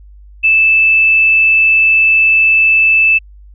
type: tone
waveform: sine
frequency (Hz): 2632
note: E7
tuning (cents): -3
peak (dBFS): -6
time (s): 0.43-3.19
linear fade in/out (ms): 20
effects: added 50 Hz sine -35 dBFS peak until 3.54 s